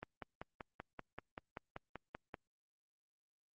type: click train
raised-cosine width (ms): 0.5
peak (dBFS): -29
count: 13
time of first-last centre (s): 0.03-2.342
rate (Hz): 5.19
effects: Opus 32 kbps